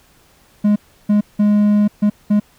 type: tone bursts at uneven times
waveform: triangle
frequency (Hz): 207.7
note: G#3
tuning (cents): 0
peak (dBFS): -8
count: 5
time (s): 0.64-0.76 / 1.09-1.21 / 1.39-1.88 / 2.02-2.1 / 2.3-2.4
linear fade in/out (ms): 10
effects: pink hiss -52 dBFS RMS until 2.58 s